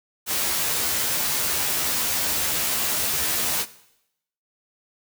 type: noise with comb filter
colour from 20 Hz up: white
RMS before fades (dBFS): -24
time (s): 0.26-3.66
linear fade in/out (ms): 50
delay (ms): 13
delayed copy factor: +0.8
effects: noise-tail reverb RT60 0.8 s tail -17 dB re dry

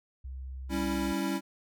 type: tone with pitch glide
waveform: sine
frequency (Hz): 65.41 to 65.03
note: C2 to C2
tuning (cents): 0 to -10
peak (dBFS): -37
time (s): 0.24-1.13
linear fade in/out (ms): 10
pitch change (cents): -10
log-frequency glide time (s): 0.52-0.89
type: chord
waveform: square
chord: C# diminished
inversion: second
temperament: equal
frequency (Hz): 196 / 277.2 / 329.6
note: G3 / C#4 / E4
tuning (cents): 0 / 0 / 0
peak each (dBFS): -34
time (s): 0.69-1.41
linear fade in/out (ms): 50
effects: none

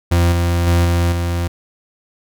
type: tone with level steps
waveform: 40% pulse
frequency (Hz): 86.2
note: F2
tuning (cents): -22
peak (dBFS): -10 / -13 / -10 / -12 / -16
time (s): 0.11-1.48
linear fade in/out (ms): 10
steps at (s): 0.32 / 0.67 / 0.85 / 1.12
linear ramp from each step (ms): 2
effects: none

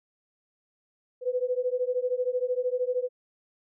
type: beating tone pair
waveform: sine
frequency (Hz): 493.9 / 506.9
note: B4 / B4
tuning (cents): 0 / +45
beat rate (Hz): 13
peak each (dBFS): -28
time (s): 1.21-3.09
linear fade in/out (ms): 50
effects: none

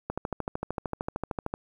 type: click train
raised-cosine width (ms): 1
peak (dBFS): -16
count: 20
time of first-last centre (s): 0.1-1.539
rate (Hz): 13.2
effects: 9-bit

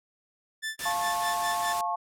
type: tone with tremolo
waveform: sawtooth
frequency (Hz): 1760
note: A6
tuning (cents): 0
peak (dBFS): -26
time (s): 0.62-1.74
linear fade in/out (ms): 20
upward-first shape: sine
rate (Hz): 4.9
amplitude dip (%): 100
type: noise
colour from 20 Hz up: white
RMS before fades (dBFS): -36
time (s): 0.79-1.81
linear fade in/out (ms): 2
type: chord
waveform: sine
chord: F augmented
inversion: none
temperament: just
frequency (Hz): 698.5 / 873.1 / 1091.3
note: F5 / A5 / C#6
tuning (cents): 0 / -14 / -27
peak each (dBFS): -31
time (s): 0.85-1.96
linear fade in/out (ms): 10
effects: low-pass 12000 Hz 12 dB/octave

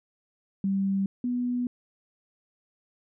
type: tone pair in turn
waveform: sine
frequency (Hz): 195.1 / 245.8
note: G3 / B3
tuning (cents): -8 / -8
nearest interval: major third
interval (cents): 400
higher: second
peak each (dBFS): -23 / -25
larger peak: first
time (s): 0.64-1.06 / 1.24-1.67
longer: second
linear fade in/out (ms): 2
effects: none

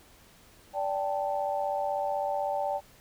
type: chord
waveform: sine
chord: D suspended fourth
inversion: none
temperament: equal with one note detuned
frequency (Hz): 582.9 / 784 / 880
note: D5 / G5 / A5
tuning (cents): -13 / 0 / 0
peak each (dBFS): -31 / -31 / -34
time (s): 0.73-2.81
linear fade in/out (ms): 50
effects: pink hiss -57 dBFS RMS until 3 s

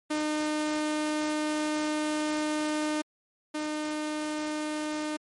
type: tone pair in turn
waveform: sawtooth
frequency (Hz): 304.4 / 304.4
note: D#4 / D#4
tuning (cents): -38 / -38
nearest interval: unison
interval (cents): 0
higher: neither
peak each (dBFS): -23 / -26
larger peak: first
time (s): 0.1-3.02 / 3.54-5.17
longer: first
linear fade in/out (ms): 10
effects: MP3 48 kbps

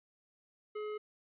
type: tone with hard clipping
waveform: sine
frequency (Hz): 423.6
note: G#4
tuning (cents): +34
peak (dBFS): -39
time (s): 0.75-0.98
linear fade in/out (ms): 10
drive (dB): 12
effects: resampled to 8000 Hz

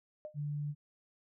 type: tone with exponential decay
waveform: sine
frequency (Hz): 608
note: D#5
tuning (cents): -40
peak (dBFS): -37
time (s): 0.25-0.38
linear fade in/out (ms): 0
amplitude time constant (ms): 27
type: tone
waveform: sine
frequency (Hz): 146.83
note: D3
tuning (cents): 0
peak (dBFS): -34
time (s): 0.34-0.75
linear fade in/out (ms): 50
effects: none

